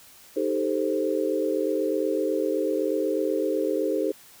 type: chord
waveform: sine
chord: A half-diminished seventh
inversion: second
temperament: equal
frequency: 311.1 / 392 / 440 / 523.3 Hz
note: Eb4 / G4 / A4 / C5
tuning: 0 / 0 / 0 / 0 cents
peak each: -28 dBFS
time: 0.36-4.12 s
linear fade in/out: 10 ms
effects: white hiss -51 dBFS RMS until 4.4 s